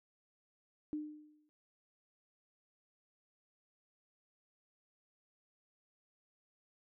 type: tone with exponential decay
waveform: sine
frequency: 302.3 Hz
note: D#4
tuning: 50 cents flat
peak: -34 dBFS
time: 0.93-1.49 s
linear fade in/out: 0 ms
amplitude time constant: 120 ms
effects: none